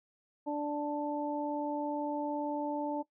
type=harmonic tone; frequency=293.7 Hz; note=D4; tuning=in tune; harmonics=1 / 2 / 3; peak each=-34 / -37 / -37 dBFS; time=0.46-3.03 s; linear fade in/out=20 ms; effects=noise-tail reverb RT60 0.1 s tail -18 dB re dry